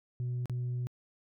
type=tone with dropouts; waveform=sine; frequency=123.47 Hz; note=B2; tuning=in tune; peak=-29 dBFS; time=0.2-0.87 s; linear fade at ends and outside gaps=0 ms; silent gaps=0.457-0.497 s; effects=tanh soft clip ceiling -30 dBFS